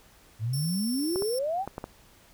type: exponential sweep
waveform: sine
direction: up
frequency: 103.83 to 826 Hz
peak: -26 dBFS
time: 0.39-1.66 s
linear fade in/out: 50 ms
type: tone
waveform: 10% pulse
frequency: 5420 Hz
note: E8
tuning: 47 cents sharp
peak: -28 dBFS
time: 0.53-1.39 s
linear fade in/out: 5 ms
type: clicks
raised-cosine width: 1 ms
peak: -20 dBFS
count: 5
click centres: 1.159 / 1.222 / 1.676 / 1.781 / 1.841 s
effects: pink hiss -57 dBFS RMS until 2.33 s